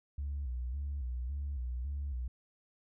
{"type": "tone with vibrato", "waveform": "sine", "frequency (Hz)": 66.1, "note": "C2", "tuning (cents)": 18, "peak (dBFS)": -33, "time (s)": [0.18, 2.28], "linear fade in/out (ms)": 5, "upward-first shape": "square", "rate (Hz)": 1.8, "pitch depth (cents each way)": 120, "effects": ["tanh soft clip ceiling -31 dBFS"]}